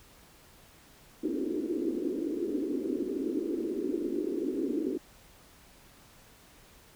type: band-pass noise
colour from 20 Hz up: white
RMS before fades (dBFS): -32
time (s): 1.23-4.98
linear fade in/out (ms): 10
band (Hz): 260 to 390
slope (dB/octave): 48
effects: pink hiss -57 dBFS RMS until 6.95 s